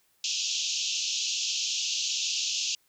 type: band-pass noise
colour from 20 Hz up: white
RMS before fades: -30 dBFS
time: 0.24-2.75 s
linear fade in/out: 2 ms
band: 2600 to 6900 Hz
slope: 96 dB/octave
effects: white hiss -68 dBFS RMS until 2.88 s